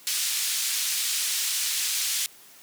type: band-pass noise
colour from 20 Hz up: white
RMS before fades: -27 dBFS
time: 0.07-2.26 s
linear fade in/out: 0 ms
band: 2700 to 9400 Hz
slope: 12 dB/octave
effects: white hiss -51 dBFS RMS until 2.62 s + high-pass 150 Hz 12 dB/octave